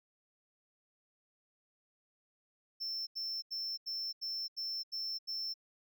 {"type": "tone bursts", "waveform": "triangle", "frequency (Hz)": 5350, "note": "E8", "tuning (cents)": 25, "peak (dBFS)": -35, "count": 8, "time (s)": [2.8, 5.541], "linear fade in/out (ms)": 20, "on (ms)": 270, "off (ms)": 83, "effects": []}